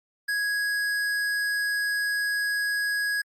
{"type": "tone with tanh clipping", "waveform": "sine", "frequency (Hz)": 1661, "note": "G#6", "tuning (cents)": 0, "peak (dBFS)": -26, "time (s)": [0.28, 3.22], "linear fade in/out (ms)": 10, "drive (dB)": 16, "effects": ["Opus 48 kbps"]}